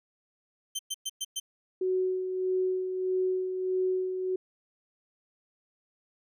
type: tone bursts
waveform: 20% pulse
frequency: 3107 Hz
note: G7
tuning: 16 cents flat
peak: -25 dBFS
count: 5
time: 0.75-1.4 s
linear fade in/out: 10 ms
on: 42 ms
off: 110 ms
type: tone with tremolo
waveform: sine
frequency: 371.7 Hz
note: F#4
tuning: 8 cents sharp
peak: -24 dBFS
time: 1.81-4.36 s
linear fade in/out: 5 ms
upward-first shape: sine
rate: 1.6 Hz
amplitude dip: 50%
effects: none